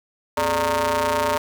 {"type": "ring-modulated tone", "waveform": "sawtooth", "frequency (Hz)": 165, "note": "E3", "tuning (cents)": 2, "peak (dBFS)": -12, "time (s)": [0.37, 1.38], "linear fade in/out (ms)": 5, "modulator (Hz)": 757, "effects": ["high-pass 80 Hz 12 dB/octave", "7-bit"]}